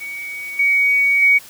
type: tone with level steps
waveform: sine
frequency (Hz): 2249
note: C#7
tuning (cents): +24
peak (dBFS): -26 / -12 / -9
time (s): 0-1.39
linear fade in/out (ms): 20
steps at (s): 0.59 / 1.22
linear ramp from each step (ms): 5
effects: white hiss -41 dBFS RMS until 1.49 s